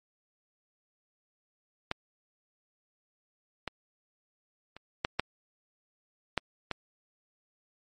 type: clicks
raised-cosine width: 0.3 ms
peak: -14 / -17 / -29 / -10 / -9 / -10 / -15 dBFS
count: 7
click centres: 1.914 / 3.677 / 4.766 / 5.049 / 5.196 / 6.377 / 6.713 s
effects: MP3 48 kbps